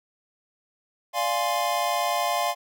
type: chord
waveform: square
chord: D half-diminished seventh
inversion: none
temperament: equal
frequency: 587.3 / 698.5 / 830.6 / 1046.5 Hz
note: D5 / F5 / Ab5 / C6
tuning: 0 / 0 / 0 / 0 cents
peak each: -32 / -27 / -31 / -29 dBFS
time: 1.13-2.55 s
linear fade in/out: 50 ms
effects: none